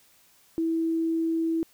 sine tone, 327.2 Hz, E4, 13 cents flat, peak -23 dBFS, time 0.58-1.63 s, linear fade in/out 0 ms, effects white hiss -60 dBFS RMS until 1.73 s

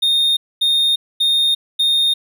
triangle tone bursts, 3678 Hz, A#7, 24 cents flat, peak -11 dBFS, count 4, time 0.02-2.14 s, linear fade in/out 10 ms, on 350 ms, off 240 ms, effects none

